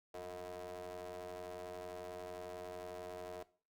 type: ring-modulated tone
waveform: 30% pulse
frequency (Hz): 91.1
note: F#2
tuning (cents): -26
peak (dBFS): -39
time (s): 0.14-3.43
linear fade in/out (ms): 5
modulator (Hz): 540
effects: noise-tail reverb RT60 0.4 s tail -18 dB re dry